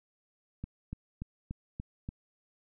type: click train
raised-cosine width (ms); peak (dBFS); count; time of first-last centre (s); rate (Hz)
5; -25; 6; 0.64-2.089; 3.45
effects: none